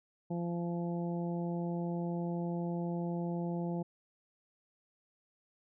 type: harmonic tone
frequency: 172.1 Hz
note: F3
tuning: 25 cents flat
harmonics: 1 / 2 / 3 / 4 / 5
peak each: -34 / -40 / -44 / -46 / -48 dBFS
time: 0.3-3.83 s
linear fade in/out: 10 ms
effects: none